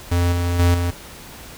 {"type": "tone with level steps", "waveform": "square", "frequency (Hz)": 87.31, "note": "F2", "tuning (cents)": 0, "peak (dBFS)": [-16, -19, -13, -19], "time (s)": [0.11, 0.91], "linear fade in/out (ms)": 10, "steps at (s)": [0.32, 0.59, 0.74], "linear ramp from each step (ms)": 5, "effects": ["pink hiss -39 dBFS RMS until 1.57 s"]}